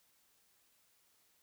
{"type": "silence", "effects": ["white hiss -72 dBFS RMS until 1.42 s"]}